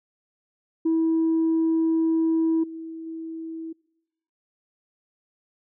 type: tone with level steps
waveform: sine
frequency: 325 Hz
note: E4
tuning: 24 cents flat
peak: -17 / -33 / -31 dBFS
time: 0.85-3.73 s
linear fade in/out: 10 ms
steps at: 2.63 / 3.06 s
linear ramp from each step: 10 ms
effects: noise-tail reverb RT60 1.0 s tail -26 dB re dry + tanh soft clip ceiling -16 dBFS